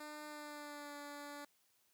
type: tone with pitch glide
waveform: 10% pulse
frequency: 300.5 to 289.3 Hz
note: D4 to D4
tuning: +40 to -26 cents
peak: -39 dBFS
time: 0-1.45 s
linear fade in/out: 5 ms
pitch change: -66 cents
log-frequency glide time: 0.24-0.95 s
effects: white hiss -75 dBFS RMS until 1.93 s + high-pass 80 Hz 12 dB/octave